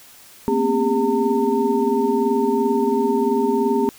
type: tone cluster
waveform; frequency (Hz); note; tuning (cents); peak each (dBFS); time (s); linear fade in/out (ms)
sine; 228 / 245.9 / 268.8 / 403.2 / 907; A#3 / B3 / C4 / G4 / A#5; -38 / -7 / +47 / +49 / -48; -25 / -23 / -24 / -19 / -24; 0.48-3.89; 0
effects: white hiss -46 dBFS RMS until 3.98 s